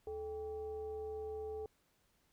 sine tone with frequency modulation, 432.1 Hz, A4, 31 cents flat, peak -40 dBFS, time 0.07-1.66 s, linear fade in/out 2 ms, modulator 357 Hz, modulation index 0.51, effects pink hiss -75 dBFS RMS until 2.32 s

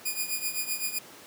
5% pulse tone with tremolo, 2449 Hz, D#7, 28 cents flat, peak -16 dBFS, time 0.05-0.99 s, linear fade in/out 10 ms, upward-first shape triangle, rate 7.8 Hz, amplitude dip 80%, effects pink hiss -48 dBFS RMS until 1.26 s + high-pass 200 Hz 12 dB/octave

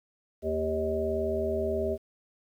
harmonic tone with a mistuned harmonic, 78.8 Hz, D#2, 23 cents sharp, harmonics 1 / 3 / 5 / 7 / 8, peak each -35 / -36 / -30 / -37 / -31 dBFS, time 0.42-1.98 s, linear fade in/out 50 ms, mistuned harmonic 3, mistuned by -31 cents, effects 10-bit

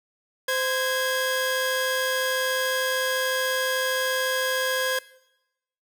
sawtooth tone pair together, 517 / 1644.7 Hz, C5 / G#6, -21 / -17 cents, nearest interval octave + minor sixth, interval 2004 cents, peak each -22 dBFS, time 0.48-4.99 s, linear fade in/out 5 ms, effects noise-tail reverb RT60 0.9 s tail -20 dB re dry

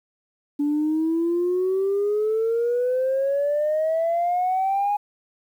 sine exponential sweep, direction up, 287.5 to 830.6 Hz, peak -18 dBFS, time 0.59-4.97 s, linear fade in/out 10 ms, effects tanh soft clip ceiling -16 dBFS + 9-bit

